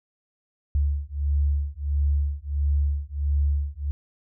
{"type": "beating tone pair", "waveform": "sine", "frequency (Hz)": [71.1, 72.6], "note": ["C#2", "D2"], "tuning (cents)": [45, -19], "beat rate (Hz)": 1.5, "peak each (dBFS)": -24, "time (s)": [0.75, 3.91], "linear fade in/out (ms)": 0, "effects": []}